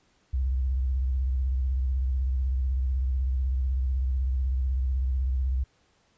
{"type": "tone with vibrato", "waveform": "sine", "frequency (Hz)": 64.8, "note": "C2", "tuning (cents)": -16, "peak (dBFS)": -23, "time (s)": [0.33, 5.64], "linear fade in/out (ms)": 10, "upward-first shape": "square", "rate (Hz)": 16, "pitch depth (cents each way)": 81, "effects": ["pink hiss -66 dBFS RMS until 6.17 s", "resampled to 16000 Hz"]}